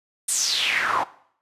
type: noise with band-pass filter sweep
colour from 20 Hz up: pink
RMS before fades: -23 dBFS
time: 0.28-1.04 s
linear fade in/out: 10 ms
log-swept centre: 9200 to 860 Hz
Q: 5.1
effects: noise-tail reverb RT60 0.6 s tail -18 dB re dry + resampled to 32000 Hz